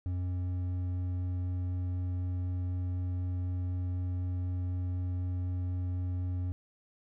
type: tone with hard clipping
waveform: triangle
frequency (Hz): 90.4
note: F#2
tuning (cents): -40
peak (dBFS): -32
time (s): 0.06-6.52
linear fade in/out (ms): 0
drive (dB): 9
effects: none